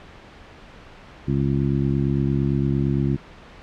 harmonic tone, 68.8 Hz, C#2, 12 cents flat, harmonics 1 / 2 / 3 / 4 / 5, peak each -29 / -21 / -25 / -27 / -28 dBFS, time 1.27-3.17 s, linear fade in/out 20 ms, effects pink hiss -44 dBFS RMS until 3.62 s + low-pass 3000 Hz 12 dB/octave

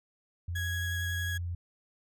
sine tone with pitch glide, 86.4 to 86.95 Hz, F2 to F2, -18 to -7 cents, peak -32 dBFS, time 0.48-1.55 s, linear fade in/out 5 ms, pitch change +11 cents, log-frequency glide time 1.17-1.42 s
35% pulse tone with vibrato, 1661.2 Hz, G#6, in tune, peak -32 dBFS, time 0.55-1.38 s, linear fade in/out 10 ms, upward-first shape sine, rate 11 Hz, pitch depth 9 cents each way
effects none

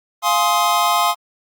square chord, F minor seventh, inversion none, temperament just, 698.5 / 838.1 / 1047.7 / 1257.2 Hz, F5 / Ab5 / C6 / Eb6, 0 / +16 / +2 / +18 cents, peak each -21 / -22 / -19 / -21 dBFS, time 0.22-1.15 s, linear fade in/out 50 ms, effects Opus 48 kbps

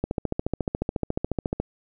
click train, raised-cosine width 2 ms, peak -11 dBFS, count 23, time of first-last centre 0.04-1.6 s, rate 14.1 Hz, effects none

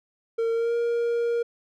triangle tone with pitch glide, 457.3 to 470.2 Hz, A#4 to A#4, -33 to +15 cents, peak -20 dBFS, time 0.38-1.43 s, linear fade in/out 10 ms, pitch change +48 cents, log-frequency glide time 0.52-0.75 s, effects none

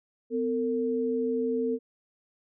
sine tone pair together, 252.8 / 453.2 Hz, B3 / A#4, +41 / -49 cents, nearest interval minor seventh, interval 1010 cents, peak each -29 / -27 dBFS, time 0.3-1.79 s, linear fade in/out 50 ms, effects none

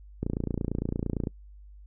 click train, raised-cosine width 3 ms, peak -16 dBFS, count 31, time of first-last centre 0.23-1.272 s, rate 28.8 Hz, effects noise-tail reverb RT60 0.1 s tail -25 dB re dry + added 50 Hz sine -46 dBFS peak until 1.86 s

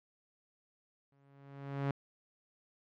sawtooth tone with exponential growth, 139.2 Hz, C#3, 8 cents sharp, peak -26 dBFS, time 1.12-1.91 s, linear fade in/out 2 ms, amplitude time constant 170 ms, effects low-pass 2000 Hz 12 dB/octave

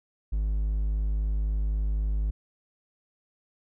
triangle tone, 51.91 Hz, G#1, in tune, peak -22 dBFS, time 0.32-2.31 s, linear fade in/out 10 ms, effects none

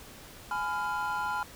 triangle chord, F diminished, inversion first, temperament just, 838.1 / 1005.8 / 1396.9 Hz, Ab5 / Cb6 / F6, +16 / +31 / 0 cents, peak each -32 dBFS, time 0.51-1.43 s, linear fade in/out 2 ms, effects pink hiss -49 dBFS RMS until 1.55 s

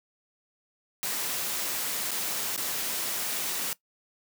white noise with dropouts, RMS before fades -31 dBFS, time 1.03-3.73 s, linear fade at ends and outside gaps 0 ms, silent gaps 2.108-2.115 / 2.563-2.577 s, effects noise-tail reverb RT60 0.1 s tail -19 dB re dry + high-pass 150 Hz 12 dB/octave

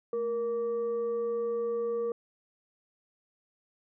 sine tone with frequency modulation, 469.1 Hz, A#4, 11 cents sharp, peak -28 dBFS, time 0.13-2.12 s, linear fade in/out 2 ms, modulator 688 Hz, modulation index 0.3, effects none

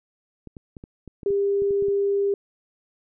clicks, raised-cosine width 3 ms, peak -26 dBFS, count 11, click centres 0.473 / 0.568 / 0.768 / 0.839 / 1.077 / 1.232 / 1.305 / 1.621 / 1.708 / 1.824 / 1.884 s
sine tone, 400 Hz, G4, 35 cents sharp, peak -19 dBFS, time 1.26-2.34 s, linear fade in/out 2 ms
effects none

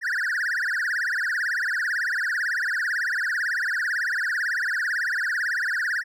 triangle tone with vibrato, 1660 Hz, G#6, 1 cent flat, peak -21 dBFS, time 0.01-6.04 s, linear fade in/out 50 ms, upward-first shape triangle, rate 18 Hz, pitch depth 290 cents each way, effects none

